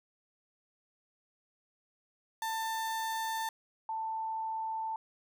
35% pulse / sine tone pair in turn, 892 / 887.3 Hz, A5 / A5, +23 / +14 cents, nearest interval unison, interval 9 cents, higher first, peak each -31 / -33 dBFS, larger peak first, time 2.42-3.49 / 3.89-4.96 s, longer neither, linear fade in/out 2 ms, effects none

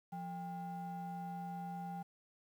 triangle ring-modulated tone, 311.1 Hz, D#4, in tune, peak -36 dBFS, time 0.12-2.03 s, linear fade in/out 10 ms, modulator 486 Hz, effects 11-bit

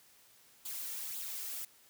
blue noise with flanger, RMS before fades -41 dBFS, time 0.65-1.65 s, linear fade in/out 5 ms, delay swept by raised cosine 0.25 to 2.25 ms, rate 1.9 Hz, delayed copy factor +0.5, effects white hiss -63 dBFS RMS until 1.89 s + high-pass 60 Hz 12 dB/octave

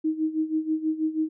sine tone with tremolo, 314.4 Hz, D#4, 18 cents sharp, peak -20 dBFS, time 0.04-1.29 s, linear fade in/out 10 ms, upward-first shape sine, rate 6.2 Hz, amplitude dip 80%, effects none

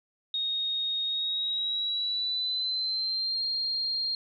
sine tone with pitch glide, 3729 to 4210 Hz, A#7 to C8, 0 to +10 cents, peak -27 dBFS, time 0.34-4.15 s, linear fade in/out 2 ms, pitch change +210 cents, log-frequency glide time 1.05-3.43 s, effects none

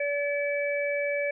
harmonic tone, 574 Hz, D5, 40 cents flat, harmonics 1 / 3 / 4, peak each -27 / -36 / -31 dBFS, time 0-1.31 s, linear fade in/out 5 ms, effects none

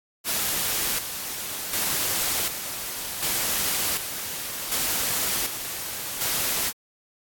white noise with tremolo, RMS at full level -25 dBFS, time 0.24-6.73 s, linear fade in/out 50 ms, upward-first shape square, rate 0.67 Hz, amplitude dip 55%, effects AAC 64 kbps

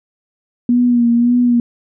sine tone with vibrato, 240 Hz, B3, 49 cents flat, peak -9 dBFS, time 0.69-1.6 s, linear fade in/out 2 ms, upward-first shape sine, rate 1.8 Hz, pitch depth 38 cents each way, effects none

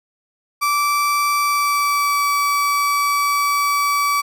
35% pulse tone with pitch glide, 1163 to 1148.3 Hz, D6 to D6, -17 to -39 cents, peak -14 dBFS, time 0.61-4.22 s, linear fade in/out 20 ms, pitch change -22 cents, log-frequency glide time 1.37-2.26 s, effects none

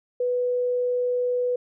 sine tone, 493.9 Hz, B4, in tune, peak -21 dBFS, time 0.2-1.56 s, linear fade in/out 5 ms, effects none

